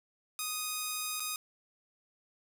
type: tone with dropouts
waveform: 5% pulse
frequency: 1244.5 Hz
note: D#6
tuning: in tune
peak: -22 dBFS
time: 0.39-1.36 s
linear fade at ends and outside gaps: 1 ms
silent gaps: 1.198-1.203 s
effects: none